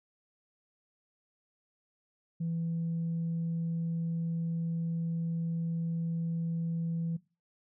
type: tone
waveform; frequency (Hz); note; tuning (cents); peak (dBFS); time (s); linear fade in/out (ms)
sine; 166.2; E3; +15; -29; 2.4-7.17; 10
effects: noise-tail reverb RT60 0.3 s tail -20 dB re dry + tanh soft clip ceiling -27 dBFS